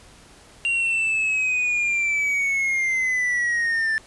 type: linear sweep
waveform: triangle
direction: down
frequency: 2772 to 1760 Hz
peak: -18 dBFS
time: 0.65-3.98 s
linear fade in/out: 0 ms
effects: pink hiss -49 dBFS RMS until 4.06 s + resampled to 24000 Hz